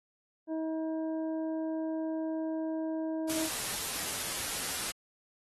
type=harmonic tone; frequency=318.9 Hz; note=D#4; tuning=43 cents sharp; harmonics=1 / 2 / 3 / 5; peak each=-32 / -38 / -48 / -57 dBFS; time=0.47-3.49 s; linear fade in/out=50 ms
type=noise; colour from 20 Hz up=white; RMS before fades=-35 dBFS; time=3.29-4.92 s; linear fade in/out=10 ms
effects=AAC 32 kbps

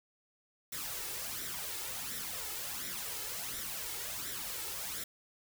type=noise with flanger; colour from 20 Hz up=white; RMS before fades=-40 dBFS; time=0.72-5.04 s; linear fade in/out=5 ms; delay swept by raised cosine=0.53 to 2.33 ms; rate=1.4 Hz; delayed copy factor=+0.6; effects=none

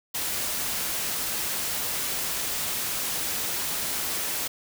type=noise; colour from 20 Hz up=white; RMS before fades=-29 dBFS; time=0.14-4.48 s; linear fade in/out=10 ms; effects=none

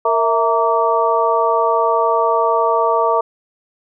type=harmonic tone with a mistuned harmonic; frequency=230.8 Hz; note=A#3; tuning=17 cents flat; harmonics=2 / 3 / 4 / 5; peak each=-18 / -18 / -18 / -18 dBFS; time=0.05-3.21 s; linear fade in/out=5 ms; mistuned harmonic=3; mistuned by=-90 cents; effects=none

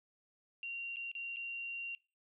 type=tone with dropouts; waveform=sine; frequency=2761 Hz; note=F7; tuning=20 cents flat; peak=-39 dBFS; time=0.63-1.95 s; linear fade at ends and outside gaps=1 ms; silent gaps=0.96-0.968 / 1.116-1.151 / 1.361-1.368 s; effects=noise-tail reverb RT60 0.3 s tail -22 dB re dry

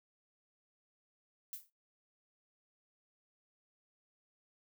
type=noise with exponential decay; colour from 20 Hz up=violet; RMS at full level=-40 dBFS; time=1.53-1.7 s; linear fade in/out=1 ms; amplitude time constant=36 ms; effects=noise-tail reverb RT60 0.2 s tail -19 dB re dry

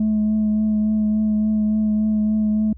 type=tone with vibrato; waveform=sine; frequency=214.3 Hz; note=A3; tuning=45 cents flat; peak=-14 dBFS; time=0-2.73 s; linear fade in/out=5 ms; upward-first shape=triangle; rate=3.5 Hz; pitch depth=18 cents each way; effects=tanh soft clip ceiling -14 dBFS + added 65 Hz sine -36 dBFS peak until 2.77 s

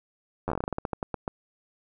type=slowing click train; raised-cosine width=1 ms; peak=-15 dBFS; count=17; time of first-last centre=0.48-1.279 s; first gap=10 ms; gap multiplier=1.19; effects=none

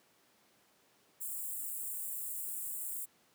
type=high-pass noise; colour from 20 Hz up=white; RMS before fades=-40 dBFS; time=1.2-3.06 s; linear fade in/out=20 ms; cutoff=7400 Hz; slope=96 dB/octave; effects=pink hiss -68 dBFS RMS until 3.34 s + high-pass 200 Hz 12 dB/octave

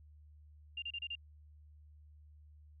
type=tone bursts; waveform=sine; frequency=2794 Hz; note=F7; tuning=in tune; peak=-38 dBFS; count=5; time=0.77-1.154 s; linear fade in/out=5 ms; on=52 ms; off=31 ms; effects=added 75 Hz sine -56 dBFS peak until 2.8 s

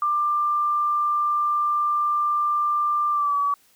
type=tone with pitch glide; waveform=sine; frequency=1188 to 1142.2 Hz; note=D6 to D6; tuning=+20 to -49 cents; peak=-19 dBFS; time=0.02-3.54 s; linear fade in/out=2 ms; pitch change=-69 cents; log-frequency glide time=3.11-3.37 s; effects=white hiss -59 dBFS RMS until 3.75 s

